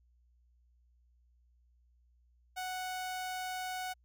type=tone; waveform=sawtooth; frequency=740 Hz; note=F#5; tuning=in tune; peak=-33 dBFS; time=2.56-3.94 s; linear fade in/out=20 ms; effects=added 60 Hz sine -65 dBFS peak until 4.04 s